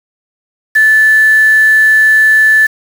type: tone with quantisation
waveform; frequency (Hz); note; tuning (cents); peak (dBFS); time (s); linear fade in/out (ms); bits
sine; 1747; A6; -13; -4; 0.75-2.67; 10; 4
effects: none